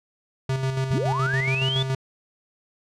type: tone with tremolo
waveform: square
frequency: 132.6 Hz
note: C3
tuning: 23 cents sharp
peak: -22 dBFS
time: 0.49-1.95 s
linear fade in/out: 5 ms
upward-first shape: square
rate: 7.1 Hz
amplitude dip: 45%
type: linear sweep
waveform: sine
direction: up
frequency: 49 to 3562 Hz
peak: -24 dBFS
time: 0.9-1.83 s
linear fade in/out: 10 ms
effects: low-pass 7000 Hz 12 dB/octave